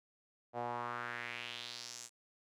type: tone with band-pass filter sweep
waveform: sawtooth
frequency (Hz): 120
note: B2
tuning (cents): -49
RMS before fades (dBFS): -43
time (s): 0.53-2.1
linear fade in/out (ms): 50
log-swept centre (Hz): 670 to 7600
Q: 2.9
effects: none